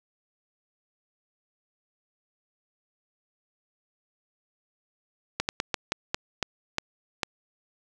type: slowing click train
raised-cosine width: 0.2 ms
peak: -8 dBFS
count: 9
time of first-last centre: 5.4-7.232 s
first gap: 89 ms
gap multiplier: 1.26
effects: none